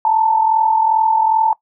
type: tone pair together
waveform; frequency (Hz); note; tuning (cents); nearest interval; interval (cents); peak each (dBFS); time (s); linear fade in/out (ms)
sine; 880.5 / 923; A5 / A#5; +1 / -17; minor second; 82; -12 / -19; 0.05-1.53; 2
effects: noise-tail reverb RT60 0.1 s tail -20 dB re dry